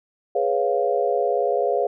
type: chord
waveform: sine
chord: C# dominant seventh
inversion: second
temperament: equal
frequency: 415.3 / 493.9 / 554.4 / 698.5 Hz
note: G#4 / B4 / C#5 / E#5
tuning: 0 / 0 / 0 / 0 cents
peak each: -24 dBFS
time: 0.35-1.87 s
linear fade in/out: 5 ms
effects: none